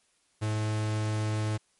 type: tone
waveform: 45% pulse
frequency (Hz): 107.7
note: A2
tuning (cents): -37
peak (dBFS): -27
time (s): 0.41-1.58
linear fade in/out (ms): 20
effects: white hiss -69 dBFS RMS until 1.79 s + MP3 48 kbps